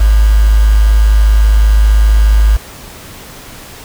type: tone with quantisation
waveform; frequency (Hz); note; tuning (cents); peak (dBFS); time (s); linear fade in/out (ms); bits
sine; 52.5; G#1; +19; -4; 0-2.57; 10; 4
effects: pink hiss -32 dBFS RMS until 3.84 s

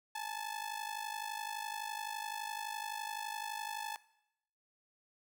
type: ring-modulated tone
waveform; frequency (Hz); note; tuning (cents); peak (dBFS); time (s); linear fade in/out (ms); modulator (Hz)
sawtooth; 867; A5; -26; -32; 0.15-3.96; 0; 25.9
effects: noise-tail reverb RT60 0.8 s tail -19 dB re dry

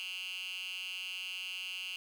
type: tone with high-pass filter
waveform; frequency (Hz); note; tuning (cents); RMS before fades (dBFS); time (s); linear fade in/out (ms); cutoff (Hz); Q
10% pulse; 185; F#3; 0; -41; 0-1.96; 0; 2800; 8.5
effects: none

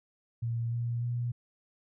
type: tone with pitch steps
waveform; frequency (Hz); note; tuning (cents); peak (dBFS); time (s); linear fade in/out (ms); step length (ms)
sine; 116.54 / 118.51 / 120.51; A#2 / A#2 / B2; 0 / +29 / -42; -29; 0.42-1.32; 10; 300
effects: none

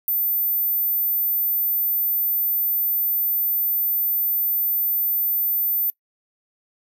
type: tone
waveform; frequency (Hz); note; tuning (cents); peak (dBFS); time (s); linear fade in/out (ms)
sine; 14080; A9; 0; -19; 0.08-5.9; 0
effects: noise-tail reverb RT60 0.1 s tail -20 dB re dry

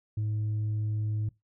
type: tone with tanh clipping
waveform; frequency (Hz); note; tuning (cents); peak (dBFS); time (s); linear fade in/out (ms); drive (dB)
sine; 106.9; A2; -49; -28; 0.17-1.29; 5; 2
effects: noise-tail reverb RT60 0.2 s tail -21 dB re dry

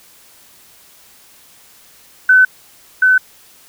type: tone with echo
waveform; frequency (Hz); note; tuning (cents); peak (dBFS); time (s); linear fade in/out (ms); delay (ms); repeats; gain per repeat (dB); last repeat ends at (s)
sine; 1513; F#6; +38; -5; 2.29-2.45; 5; 730; 1; -2; 3.18
effects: white hiss -46 dBFS RMS until 3.68 s

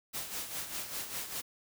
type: noise with tremolo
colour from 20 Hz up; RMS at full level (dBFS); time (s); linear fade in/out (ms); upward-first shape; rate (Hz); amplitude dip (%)
white; -37; 0.13-1.42; 20; sine; 5; 60
effects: none

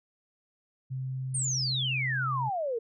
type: tone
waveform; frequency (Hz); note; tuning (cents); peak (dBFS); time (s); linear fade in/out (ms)
sine; 130.81; C3; 0; -31; 0.9-2.5; 20
type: exponential sweep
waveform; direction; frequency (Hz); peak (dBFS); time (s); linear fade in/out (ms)
sine; down; 9100 to 440; -28; 1.34-2.79; 10
effects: none

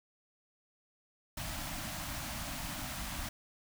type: band-stop noise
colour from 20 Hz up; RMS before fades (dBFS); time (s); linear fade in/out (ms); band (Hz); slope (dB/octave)
pink; -40; 1.37-3.29; 5; 320 to 570; 96
effects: none

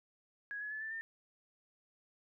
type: tone with pitch steps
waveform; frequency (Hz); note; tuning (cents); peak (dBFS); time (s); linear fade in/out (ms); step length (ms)
sine; 1661.2 / 1695.1 / 1729.7 / 1765.1 / 1801.1; G#6 / G#6 / A6 / A6 / A6; 0 / +35 / -30 / +5 / +40; -39; 0.51-1.01; 0; 100
effects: none

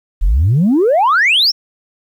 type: exponential sweep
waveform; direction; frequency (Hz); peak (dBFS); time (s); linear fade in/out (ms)
sine; up; 36.71 to 5660; -7; 0.21-1.52; 20
effects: tanh soft clip ceiling -6 dBFS + 8-bit

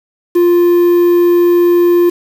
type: tone with quantisation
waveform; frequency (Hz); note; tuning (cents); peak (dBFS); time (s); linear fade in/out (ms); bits
triangle; 349.2; F4; 0; -4; 0.35-2.1; 10; 5
effects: none

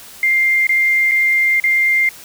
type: tone with dropouts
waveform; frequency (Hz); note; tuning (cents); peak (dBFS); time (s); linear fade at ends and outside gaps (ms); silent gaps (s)
sine; 2103; C7; +8; -11; 0.23-2.09; 2; 0.669-0.692 / 1.113-1.117 / 1.6-1.639
effects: white hiss -38 dBFS RMS until 2.24 s

